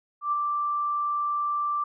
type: tone with ADSR envelope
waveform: sine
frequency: 1174.7 Hz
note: D6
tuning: in tune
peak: -21 dBFS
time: 0.21-1.84 s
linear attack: 110 ms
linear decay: 22 ms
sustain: -3 dB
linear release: 6 ms
effects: none